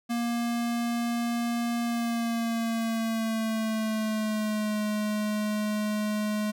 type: tone with pitch glide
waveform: square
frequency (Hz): 235.9 to 211.4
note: A#3 to G#3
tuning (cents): +21 to +31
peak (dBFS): -27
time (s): 0.09-6.52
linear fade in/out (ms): 20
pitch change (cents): -190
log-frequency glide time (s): 1.82-4.82
effects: none